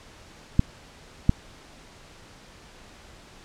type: clicks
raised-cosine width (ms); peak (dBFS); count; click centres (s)
5; -4; 2; 0.594 / 1.294
effects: pink hiss -49 dBFS RMS until 3.44 s + low-pass 7000 Hz 12 dB/octave